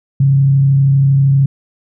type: tone with frequency modulation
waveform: sine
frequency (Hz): 137.2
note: C#3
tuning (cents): -17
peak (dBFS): -7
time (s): 0.2-1.46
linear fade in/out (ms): 5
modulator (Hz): 32.7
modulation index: 0.22
effects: none